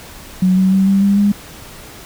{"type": "tone with pitch steps", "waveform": "sine", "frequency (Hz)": [185, 188.56, 192.19, 195.89, 199.66, 203.5], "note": ["F#3", "F#3", "G3", "G3", "G3", "G#3"], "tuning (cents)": [0, 33, -34, -1, 32, -35], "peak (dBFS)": -9, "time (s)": [0.42, 1.32], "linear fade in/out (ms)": 5, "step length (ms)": 150, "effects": ["pink hiss -36 dBFS RMS until 2.05 s"]}